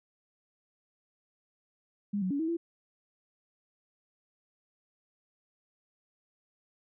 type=tone with pitch steps; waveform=sine; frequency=203.6 / 185.7 / 282.6 / 322.1 / 336.7 Hz; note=G#3 / F#3 / C#4 / E4 / E4; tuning=-34 / +7 / +34 / -40 / +37 cents; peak=-28 dBFS; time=2.13-2.57 s; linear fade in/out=10 ms; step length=88 ms; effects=none

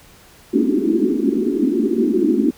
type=band-pass noise; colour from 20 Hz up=white; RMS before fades=-17 dBFS; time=0.53-2.51 s; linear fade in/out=5 ms; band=210 to 390 Hz; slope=96 dB/octave; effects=pink hiss -47 dBFS RMS until 2.57 s

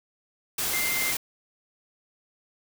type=tone in noise; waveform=sine; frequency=2093 Hz; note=C7; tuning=in tune; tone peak=-28 dBFS; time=0.73-1.12 s; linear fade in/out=5 ms; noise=white; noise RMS=-28 dBFS; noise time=0.58-1.17 s; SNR=-3 dB; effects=none

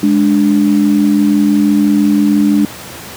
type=tone pair together; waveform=sine; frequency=207.7 / 293.7 Hz; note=G#3 / D4; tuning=0 / 0 cents; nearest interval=tritone; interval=600 cents; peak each=-10 dBFS; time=0.03-2.65 s; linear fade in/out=2 ms; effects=pink hiss -29 dBFS RMS until 3.16 s + high-pass 100 Hz 12 dB/octave

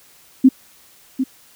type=tone with echo; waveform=sine; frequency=261.8 Hz; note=C4; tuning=1 cent sharp; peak=-5 dBFS; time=0.44-0.49 s; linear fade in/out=10 ms; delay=750 ms; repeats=1; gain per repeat=-10 dB; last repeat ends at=1.24 s; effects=white hiss -50 dBFS RMS until 1.55 s

